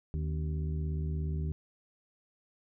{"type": "harmonic tone with a mistuned harmonic", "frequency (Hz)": 77.1, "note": "D#2", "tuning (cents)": -15, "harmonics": [1, 2, 3, 4, 5], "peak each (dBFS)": [-32, -35, -49, -49, -48], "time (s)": [0.14, 1.52], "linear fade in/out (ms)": 0, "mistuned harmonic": 4, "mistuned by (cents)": -120, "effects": []}